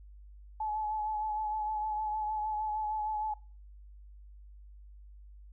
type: tone with vibrato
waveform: sine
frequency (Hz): 856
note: A5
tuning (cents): -48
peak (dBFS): -31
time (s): 0.6-3.34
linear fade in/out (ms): 5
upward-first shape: sine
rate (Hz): 6.5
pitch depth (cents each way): 28
effects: noise-tail reverb RT60 0.4 s tail -23 dB re dry + added 50 Hz sine -49 dBFS peak until 5.52 s